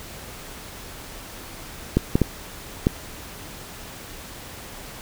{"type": "clicks", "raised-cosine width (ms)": 3, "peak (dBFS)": -3, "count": 4, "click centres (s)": [1.97, 2.155, 2.217, 2.869], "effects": ["pink hiss -39 dBFS RMS until 5.01 s"]}